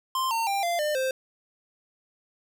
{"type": "tone with pitch steps", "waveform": "square", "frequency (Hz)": [1046.5, 911, 793.1, 690.4, 601.1, 523.2], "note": ["C6", "A#5", "G5", "F5", "D5", "C5"], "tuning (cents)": [0, -40, 20, -20, 40, 0], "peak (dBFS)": -25, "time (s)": [0.15, 1.11], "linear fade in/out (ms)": 2, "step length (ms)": 160, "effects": []}